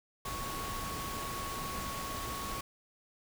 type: tone in noise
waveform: sine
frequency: 1108.7 Hz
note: C#6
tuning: in tune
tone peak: -40 dBFS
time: 0.25-2.61 s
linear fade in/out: 5 ms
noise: pink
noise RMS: -40 dBFS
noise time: 0.25-2.61 s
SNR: -3 dB
effects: none